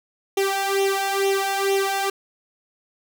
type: tone with flanger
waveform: sawtooth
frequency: 392 Hz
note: G4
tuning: in tune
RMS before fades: -22 dBFS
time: 0.37-2.1 s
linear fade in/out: 5 ms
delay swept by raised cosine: 0.32 to 1.42 ms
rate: 2.2 Hz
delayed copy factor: +0.8
effects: none